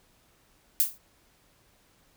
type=noise with exponential decay; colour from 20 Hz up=violet; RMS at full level=-19 dBFS; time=0.8-0.98 s; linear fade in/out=0 ms; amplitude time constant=38 ms; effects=pink hiss -64 dBFS RMS until 2.16 s